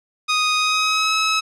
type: tone with pitch glide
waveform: 15% pulse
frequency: 1245 to 1289.6 Hz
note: D#6 to E6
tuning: +1 to -38 cents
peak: -10 dBFS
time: 0.28-1.41 s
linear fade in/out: 20 ms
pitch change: +61 cents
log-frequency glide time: 0.57-1.14 s
effects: resampled to 22050 Hz